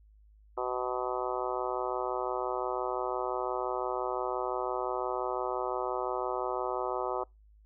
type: harmonic tone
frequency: 125.8 Hz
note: B2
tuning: 32 cents sharp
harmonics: 3 / 4 / 5 / 6 / 7 / 8 / 9 / 10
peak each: -36 / -37 / -38 / -39 / -39 / -40 / -41 / -41 dBFS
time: 0.57-7.24 s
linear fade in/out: 10 ms
effects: noise-tail reverb RT60 0.2 s tail -26 dB re dry + added 52 Hz sine -56 dBFS peak until 7.65 s